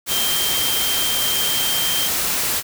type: tone in noise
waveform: sine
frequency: 3157 Hz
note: G7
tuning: 12 cents sharp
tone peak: -22 dBFS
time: 0.08-2.1 s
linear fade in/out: 50 ms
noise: white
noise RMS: -21 dBFS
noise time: 0.06-2.63 s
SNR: -4 dB
effects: none